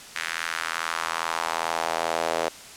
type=tone with high-pass filter sweep; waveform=square; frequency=41.2 Hz; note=E1; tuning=in tune; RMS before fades=-28 dBFS; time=0.15-2.49 s; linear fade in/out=10 ms; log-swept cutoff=1800 to 550 Hz; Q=2; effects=white hiss -43 dBFS RMS until 2.76 s + low-pass 9000 Hz 12 dB/octave